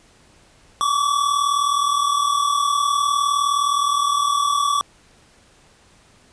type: tone pair together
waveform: square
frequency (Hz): 1116 / 1155.5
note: C#6 / D6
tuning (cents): +11 / -28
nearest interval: minor second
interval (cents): 61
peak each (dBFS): -23 / -19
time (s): 0.81-4.81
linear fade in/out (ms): 0
effects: pink hiss -53 dBFS RMS until 6.32 s + resampled to 22050 Hz